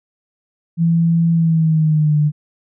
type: tone with pitch glide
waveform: sine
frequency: 166.9 to 149.55 Hz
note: E3 to D3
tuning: +22 to +32 cents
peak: -11 dBFS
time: 0.77-2.32 s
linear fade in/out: 50 ms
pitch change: -190 cents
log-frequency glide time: 1.32-2.18 s
effects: none